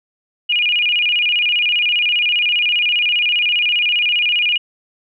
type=tone with vibrato; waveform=sine; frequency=2651 Hz; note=E7; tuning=9 cents sharp; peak=-13 dBFS; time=0.49-4.58 s; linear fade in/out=10 ms; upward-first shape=square; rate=15 Hz; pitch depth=150 cents each way; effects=none